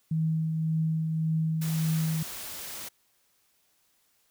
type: tone with tremolo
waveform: sine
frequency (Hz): 159.7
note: D#3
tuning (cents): +45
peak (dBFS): -23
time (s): 0.11-2.23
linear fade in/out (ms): 5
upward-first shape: triangle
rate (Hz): 1.8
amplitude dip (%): 35
type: noise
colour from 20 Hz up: white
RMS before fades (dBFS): -39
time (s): 1.61-2.89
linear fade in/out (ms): 10
effects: white hiss -69 dBFS RMS until 4.3 s